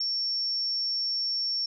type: tone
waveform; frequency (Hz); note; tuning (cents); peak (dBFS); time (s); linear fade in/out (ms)
sine; 5460; F8; -40; -26; 0-1.66; 5
effects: none